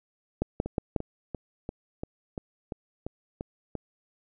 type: two click trains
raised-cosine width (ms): 2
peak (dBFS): -20 / -12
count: 10 / 4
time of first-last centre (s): 0.66-3.753 / 0.42-0.962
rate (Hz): 2.91 / 5.53
effects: none